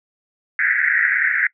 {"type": "band-pass noise", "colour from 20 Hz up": "white", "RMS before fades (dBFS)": -18, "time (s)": [0.59, 1.47], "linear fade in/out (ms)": 2, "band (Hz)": [1500, 2100], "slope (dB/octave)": 96, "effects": ["noise-tail reverb RT60 0.1 s tail -23 dB re dry"]}